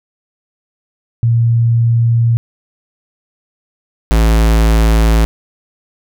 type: tone pair in turn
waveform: sine / square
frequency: 116.54 / 55.22 Hz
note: A#2 / A1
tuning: 0 / +7 cents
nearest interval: octave + minor second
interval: 1293 cents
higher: first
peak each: -8 dBFS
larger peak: neither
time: 1.23-2.37 / 4.11-5.25 s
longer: neither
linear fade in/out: 0 ms
effects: none